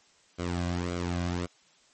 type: tone with flanger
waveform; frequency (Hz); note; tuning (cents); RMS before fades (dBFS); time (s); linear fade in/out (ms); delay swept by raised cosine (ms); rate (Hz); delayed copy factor
sawtooth; 87.8; F2; +10; -31; 0.38-1.47; 20; 1.1 to 2.3; 1.8; -0.75
effects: white hiss -62 dBFS RMS until 1.93 s + MP3 32 kbps